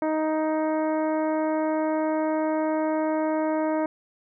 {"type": "harmonic tone", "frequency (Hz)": 312.3, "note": "D#4", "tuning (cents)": 7, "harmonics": [1, 2, 3, 4, 5, 6, 7], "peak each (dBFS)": [-25, -26, -31, -39, -41, -45, -45], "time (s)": [0.02, 3.86], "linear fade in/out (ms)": 2, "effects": []}